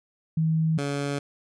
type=tone pair in turn; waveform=sine / 15% pulse; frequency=160 / 141.97 Hz; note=D#3 / C#3; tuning=+49 / +42 cents; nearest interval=major second; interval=207 cents; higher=first; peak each=-20 dBFS; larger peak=neither; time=0.37-0.78 / 0.78-1.19 s; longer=neither; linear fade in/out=5 ms; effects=resampled to 22050 Hz